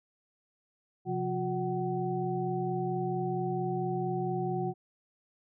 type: tone cluster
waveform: sine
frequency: 131.7 / 176.1 / 361.8 / 752 Hz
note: C3 / F3 / F#4 / F#5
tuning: +12 / +15 / -39 / +28 cents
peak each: -36 / -35 / -33 / -35 dBFS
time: 1.05-4.74 s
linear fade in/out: 50 ms
effects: none